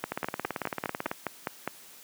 two click trains, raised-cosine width 0.5 ms, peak -14 / -15 dBFS, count 9 / 19, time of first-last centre 0.04-1.676 / 0.12-1.114 s, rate 4.89 / 18.1 Hz, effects white hiss -51 dBFS RMS until 2.03 s + high-pass 150 Hz 12 dB/octave

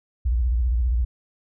sine tone with vibrato, 60.1 Hz, B1, 46 cents flat, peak -18 dBFS, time 0.25-1.05 s, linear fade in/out 10 ms, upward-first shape sine, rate 15 Hz, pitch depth 190 cents each way, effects none

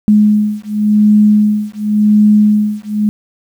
sine beating tone pair, 210 / 210.91 Hz, G#3 / G#3, +19 / +27 cents, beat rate 0.91 Hz, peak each -10 dBFS, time 0.08-3.09 s, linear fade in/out 0 ms, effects 7-bit

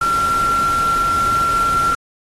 sine tone in noise, 1366 Hz, F6, 39 cents flat, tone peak -14 dBFS, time 0.01-1.95 s, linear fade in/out 5 ms, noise pink, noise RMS -28 dBFS, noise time 0.01-1.95 s, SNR +11 dB, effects AAC 32 kbps

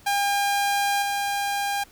sawtooth tone with level steps, 805 Hz, G5, 46 cents sharp, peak -17 / -20 dBFS, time 0.06-1.84 s, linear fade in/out 10 ms, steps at 1.02 s, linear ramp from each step 5 ms, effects pink hiss -53 dBFS RMS until 1.91 s

